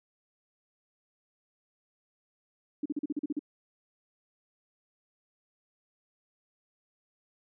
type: tone bursts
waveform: sine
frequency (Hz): 293.7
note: D4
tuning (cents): 0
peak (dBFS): -28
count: 9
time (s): 2.83-3.393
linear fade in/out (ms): 5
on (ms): 27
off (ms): 40
effects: none